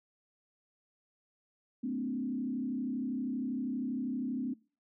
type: tone with frequency modulation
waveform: sine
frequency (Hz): 253.6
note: B3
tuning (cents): +46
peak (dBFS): -32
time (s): 1.83-4.54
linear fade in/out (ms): 10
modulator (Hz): 32.6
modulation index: 1.1
effects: noise-tail reverb RT60 0.4 s tail -24 dB re dry